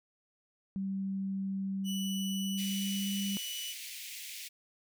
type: tone with pitch glide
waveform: sine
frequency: 193.8 to 198.33 Hz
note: G3 to G3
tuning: -20 to +20 cents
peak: -32 dBFS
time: 0.76-3.37 s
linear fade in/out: 0 ms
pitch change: +40 cents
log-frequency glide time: 2.3-3.15 s
type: tone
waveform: sawtooth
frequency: 2960 Hz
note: F#7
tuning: in tune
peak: -35 dBFS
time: 1.84-3.75 s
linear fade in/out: 50 ms
type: high-pass noise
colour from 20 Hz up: pink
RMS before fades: -44 dBFS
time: 2.57-4.49 s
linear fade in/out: 20 ms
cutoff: 2100 Hz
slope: 48 dB/octave
effects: none